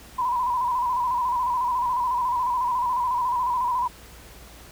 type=tone with vibrato; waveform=sine; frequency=987.8 Hz; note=B5; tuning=in tune; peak=-21 dBFS; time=0.18-3.88 s; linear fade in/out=10 ms; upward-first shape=square; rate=14 Hz; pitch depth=53 cents each way; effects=added 58 Hz sine -48 dBFS peak until 4.71 s + pink hiss -47 dBFS RMS until 4.71 s